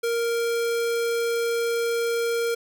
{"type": "tone", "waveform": "square", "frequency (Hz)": 466.2, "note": "A#4", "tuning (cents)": 0, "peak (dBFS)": -23, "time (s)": [0.03, 2.55], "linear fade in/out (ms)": 10, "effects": []}